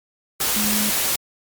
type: tone in noise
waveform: sine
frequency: 210.7 Hz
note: G#3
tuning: 25 cents sharp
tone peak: -23 dBFS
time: 0.56-0.9 s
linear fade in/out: 5 ms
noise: white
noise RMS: -21 dBFS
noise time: 0.4-1.16 s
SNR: -5 dB
effects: MP3 96 kbps